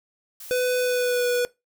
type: noise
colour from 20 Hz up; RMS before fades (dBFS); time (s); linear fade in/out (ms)
blue; -40; 0.4-1.4; 5
type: tone with pitch glide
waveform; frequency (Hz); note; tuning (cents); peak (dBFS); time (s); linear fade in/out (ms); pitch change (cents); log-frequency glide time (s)
square; 499.8 to 489.5; B4 to B4; +21 to -15; -21; 0.51-1.45; 0; -36; 0.77-1.27
effects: noise-tail reverb RT60 0.2 s tail -20 dB re dry